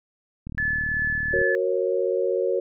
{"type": "click train", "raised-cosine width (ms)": 5, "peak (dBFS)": -23, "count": 37, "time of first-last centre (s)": [0.47, 1.415], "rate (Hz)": 38.1}
{"type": "tone with tremolo", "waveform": "sine", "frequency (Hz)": 1729, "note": "A6", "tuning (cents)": -31, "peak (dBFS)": -21, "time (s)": [0.58, 1.55], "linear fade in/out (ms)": 0, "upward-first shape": "triangle", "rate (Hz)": 2.7, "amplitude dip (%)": 30}
{"type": "chord", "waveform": "sine", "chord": "F# major", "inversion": "none", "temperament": "equal with one note detuned", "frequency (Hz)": [370, 466.2, 545.8], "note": ["F#4", "A#4", "C#5"], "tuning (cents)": [0, 0, -27], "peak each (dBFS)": -25, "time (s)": [1.33, 2.6], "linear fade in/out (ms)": 5}
{"effects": []}